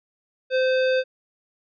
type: tone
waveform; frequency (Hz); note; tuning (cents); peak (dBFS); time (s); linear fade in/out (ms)
square; 517; C5; -21; -19; 0.5-1.04; 50
effects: resampled to 11025 Hz